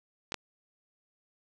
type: clicks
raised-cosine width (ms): 0.2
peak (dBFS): -16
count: 2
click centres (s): 0.321 / 0.343
effects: none